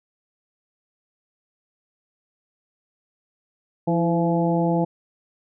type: harmonic tone with a mistuned harmonic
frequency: 170 Hz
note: F3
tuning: 46 cents flat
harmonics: 1 / 2 / 3 / 4 / 5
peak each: -21 / -24 / -26 / -27 / -28 dBFS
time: 3.87-4.85 s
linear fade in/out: 10 ms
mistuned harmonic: 2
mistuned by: -44 cents
effects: none